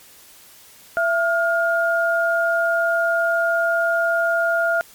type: tone pair together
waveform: sine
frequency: 670 / 1416.9 Hz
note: E5 / F6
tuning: +28 / +25 cents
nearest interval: octave + minor second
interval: 1297 cents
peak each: -19 dBFS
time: 0.97-4.81 s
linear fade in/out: 0 ms
effects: white hiss -47 dBFS RMS until 4.94 s + MP3 96 kbps